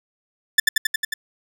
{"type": "tone with echo", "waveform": "sawtooth", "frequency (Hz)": 1760, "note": "A6", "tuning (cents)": 0, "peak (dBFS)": -7, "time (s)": [0.58, 0.6], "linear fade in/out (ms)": 5, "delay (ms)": 90, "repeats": 6, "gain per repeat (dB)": -2, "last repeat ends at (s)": 1.14, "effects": []}